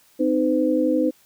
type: tone cluster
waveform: sine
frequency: 257.2 / 308.7 / 508 Hz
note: C4 / D#4 / B4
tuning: -30 / -14 / +49 cents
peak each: -23 / -20 / -22 dBFS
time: 0.19-1.11 s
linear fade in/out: 20 ms
effects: white hiss -57 dBFS RMS until 1.25 s